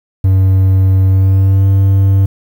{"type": "tone with pitch glide", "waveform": "triangle", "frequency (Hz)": [95, 97.28], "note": ["F#2", "G2"], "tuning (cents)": [46, -13], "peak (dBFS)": -4, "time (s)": [0.24, 2.26], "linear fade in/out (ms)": 5, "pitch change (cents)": 41, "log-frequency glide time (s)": [1.08, 1.67], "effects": ["7-bit"]}